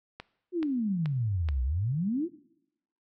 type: click train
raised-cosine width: 0.3 ms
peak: -23 dBFS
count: 4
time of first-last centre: 0.2-1.488 s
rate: 2.33 Hz
type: exponential two-way sweep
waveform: sine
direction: down then up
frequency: 370 to 60.3 to 370 Hz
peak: -26 dBFS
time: 0.52-2.29 s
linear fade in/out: 50 ms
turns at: 1.63 s
effects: noise-tail reverb RT60 0.8 s tail -19 dB re dry